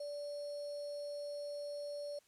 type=tone with sample-and-hold; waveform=sine; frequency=580 Hz; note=D5; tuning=22 cents flat; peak=-40 dBFS; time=0-2.19 s; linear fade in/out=5 ms; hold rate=4900 Hz; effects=white hiss -70 dBFS RMS until 2.27 s + low-pass 10000 Hz 12 dB/octave